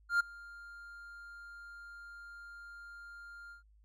triangle tone with ADSR envelope, 1400 Hz, F6, 4 cents sharp, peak -22 dBFS, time 0.09-3.63 s, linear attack 110 ms, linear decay 11 ms, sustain -24 dB, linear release 120 ms, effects added 52 Hz sine -61 dBFS peak until 3.84 s

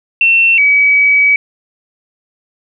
sine tone pair in turn, 2700 / 2276 Hz, E7 / C#7, +41 / +45 cents, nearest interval minor third, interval 296 cents, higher first, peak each -6 dBFS, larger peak neither, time 0.21-0.58 / 0.58-1.36 s, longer second, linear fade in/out 2 ms, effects none

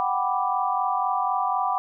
sine chord, G major seventh, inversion third, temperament equal, 740 / 784 / 987.8 / 1174.7 Hz, F#5 / G5 / B5 / D6, 0 / 0 / 0 / 0 cents, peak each -27 dBFS, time 0-1.78 s, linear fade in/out 0 ms, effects none

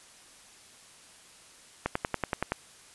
click train, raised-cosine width 0.5 ms, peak -12 dBFS, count 8, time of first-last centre 1.86-2.52 s, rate 10.6 Hz, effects white hiss -54 dBFS RMS until 2.94 s + resampled to 24000 Hz

